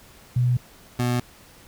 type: tone pair in turn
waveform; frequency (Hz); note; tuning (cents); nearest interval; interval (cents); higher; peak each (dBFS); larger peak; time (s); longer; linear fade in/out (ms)
sine / 25% pulse; 123.47 / 122.55; B2 / B2; 0 / -13; unison; 13; first; -17; neither; 0.36-0.57 / 0.99-1.2; neither; 5
effects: pink hiss -50 dBFS RMS until 1.67 s